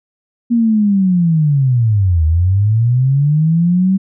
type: linear two-way sweep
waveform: sine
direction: down then up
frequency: 239.2 to 76.9 to 194.4 Hz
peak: -9 dBFS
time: 0.5-3.98 s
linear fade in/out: 20 ms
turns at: 2.25 s
effects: none